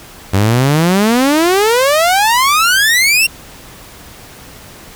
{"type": "exponential sweep", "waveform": "sawtooth", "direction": "up", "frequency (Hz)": [93.6, 2794], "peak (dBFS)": -5, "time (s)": [0.33, 3.27], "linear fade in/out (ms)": 10, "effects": ["pink hiss -36 dBFS RMS until 4.95 s"]}